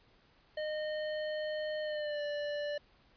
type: tone with pitch glide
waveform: square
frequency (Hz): 613 to 586.3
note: D#5 to D5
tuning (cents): -26 to -3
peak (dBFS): -35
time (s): 0.57-2.78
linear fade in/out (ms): 5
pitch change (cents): -77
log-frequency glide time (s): 1.82-2.22
effects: pink hiss -66 dBFS RMS until 3.16 s + resampled to 11025 Hz